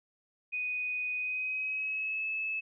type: tone with pitch glide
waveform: sine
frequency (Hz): 2489 to 2602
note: D#7 to E7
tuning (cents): 0 to -23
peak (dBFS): -31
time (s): 0.52-2.61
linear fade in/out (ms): 20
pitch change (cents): +77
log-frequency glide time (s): 1.16-2.27
effects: none